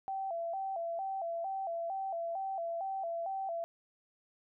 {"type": "tone with vibrato", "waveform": "sine", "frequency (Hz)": 722, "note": "F#5", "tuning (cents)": -43, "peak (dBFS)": -34, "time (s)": [0.08, 3.64], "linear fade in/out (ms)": 0, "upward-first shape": "square", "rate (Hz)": 2.2, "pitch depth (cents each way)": 120, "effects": []}